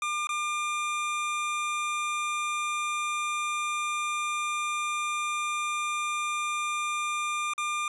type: tone with dropouts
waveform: 25% pulse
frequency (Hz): 1200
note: D6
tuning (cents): +37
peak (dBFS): -24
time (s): 0.02-7.88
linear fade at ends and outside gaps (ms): 2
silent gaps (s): 0.271-0.291 / 7.536-7.579
effects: resampled to 24000 Hz + 10-bit